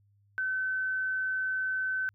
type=tone; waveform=sine; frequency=1525 Hz; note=G6; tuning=48 cents flat; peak=-28 dBFS; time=0.38-2.09 s; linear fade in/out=0 ms; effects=added 101 Hz sine -63 dBFS peak until 2.14 s

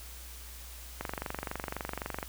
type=click train; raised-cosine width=0.5 ms; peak=-19 dBFS; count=30; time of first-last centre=1.01-2.228 s; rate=23.8 Hz; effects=added 60 Hz sine -46 dBFS peak until 2.28 s + white hiss -49 dBFS RMS until 2.28 s

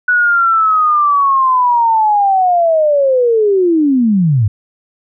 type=linear sweep; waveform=sine; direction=down; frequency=1480 to 95.4 Hz; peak=-8 dBFS; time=0.08-4.48 s; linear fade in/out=5 ms; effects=none

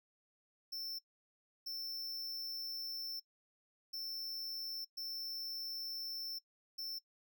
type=tone bursts at uneven times; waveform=square; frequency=5360 Hz; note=E8; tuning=28 cents sharp; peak=-40 dBFS; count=5; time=0.72-0.99 / 1.66-3.2 / 3.93-4.85 / 4.97-6.39 / 6.78-6.99 s; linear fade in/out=10 ms; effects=noise-tail reverb RT60 0.1 s tail -22 dB re dry

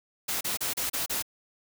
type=noise bursts; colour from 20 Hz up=white; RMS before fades=-30 dBFS; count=6; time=0.28-1.225 s; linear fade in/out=10 ms; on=130 ms; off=33 ms; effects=none

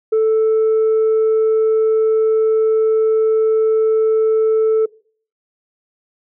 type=tone; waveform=sine; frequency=440 Hz; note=A4; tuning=in tune; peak=-9 dBFS; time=0.12-4.86 s; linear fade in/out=10 ms; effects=noise-tail reverb RT60 0.5 s tail -24 dB re dry + tanh soft clip ceiling -10 dBFS

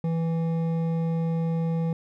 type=tone with hard clipping; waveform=triangle; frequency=164.81 Hz; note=E3; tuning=in tune; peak=-25 dBFS; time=0.04-1.93 s; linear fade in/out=2 ms; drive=13 dB; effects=none

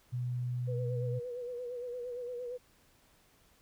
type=tone; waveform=sine; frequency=123.47 Hz; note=B2; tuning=in tune; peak=-32 dBFS; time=0.12-1.2 s; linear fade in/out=20 ms
type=tone with vibrato; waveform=sine; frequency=490 Hz; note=B4; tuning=14 cents flat; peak=-37 dBFS; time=0.67-2.58 s; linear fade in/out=20 ms; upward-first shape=sine; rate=8.7 Hz; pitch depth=49 cents each way
effects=pink hiss -66 dBFS RMS until 3.61 s

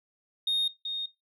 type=tone pair in turn; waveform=sine; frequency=3700 / 3700 Hz; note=A#7 / A#7; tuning=-14 / -14 cents; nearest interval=unison; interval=0 cents; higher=neither; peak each=-22 / -30 dBFS; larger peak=first; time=0.47-0.68 / 0.85-1.06 s; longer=neither; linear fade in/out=5 ms; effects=noise-tail reverb RT60 0.2 s tail -19 dB re dry + tanh soft clip ceiling -23 dBFS

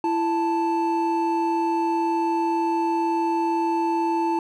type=tone pair together; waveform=triangle; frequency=334.4 / 881 Hz; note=E4 / A5; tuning=+25 / +2 cents; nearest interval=octave + perfect fourth; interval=1677 cents; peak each=-21 dBFS; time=0.04-4.39 s; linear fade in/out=2 ms; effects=none

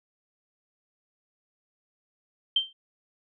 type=tone with exponential decay; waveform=sine; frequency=3136 Hz; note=G7; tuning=in tune; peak=-17 dBFS; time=2.56-2.73 s; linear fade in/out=5 ms; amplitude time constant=35 ms; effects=none

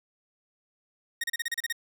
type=tone bursts; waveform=sawtooth; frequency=1863 Hz; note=A#6; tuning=2 cents flat; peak=-24 dBFS; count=9; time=1.21-1.726 s; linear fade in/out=5 ms; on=28 ms; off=33 ms; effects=none

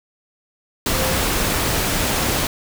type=tone in noise; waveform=sine; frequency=523.3 Hz; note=C5; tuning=in tune; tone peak=-26 dBFS; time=0.93-1.17 s; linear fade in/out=2 ms; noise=pink; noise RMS=-20 dBFS; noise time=0.86-2.47 s; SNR=-9 dB; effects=none

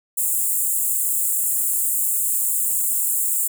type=high-pass noise; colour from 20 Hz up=pink; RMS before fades=-21 dBFS; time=0.17-3.48 s; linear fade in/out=10 ms; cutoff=7300 Hz; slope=96 dB/octave; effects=none

